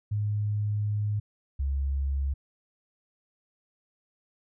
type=tone pair in turn; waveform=sine; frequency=104.5 / 68.78 Hz; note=G#2 / C#2; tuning=+11 / -13 cents; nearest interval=perfect fifth; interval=724 cents; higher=first; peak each=-25 dBFS; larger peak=neither; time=0.11-1.2 / 1.59-2.34 s; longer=first; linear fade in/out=10 ms; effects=none